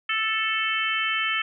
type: harmonic tone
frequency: 440 Hz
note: A4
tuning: in tune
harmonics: 3 / 4 / 5 / 6 / 7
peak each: -29 / -29 / -29 / -29 / -29 dBFS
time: 0.09-1.42 s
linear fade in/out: 5 ms
effects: none